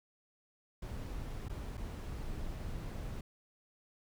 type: noise with dropouts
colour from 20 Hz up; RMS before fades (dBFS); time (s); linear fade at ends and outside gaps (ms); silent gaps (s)
brown; -41; 0.82-3.21; 5; 1.485-1.495 / 1.772-1.776
effects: none